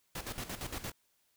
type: noise with tremolo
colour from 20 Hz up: pink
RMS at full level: -39 dBFS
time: 0.15-0.92 s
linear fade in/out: 5 ms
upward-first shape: square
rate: 8.7 Hz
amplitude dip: 70%
effects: white hiss -74 dBFS RMS until 1.36 s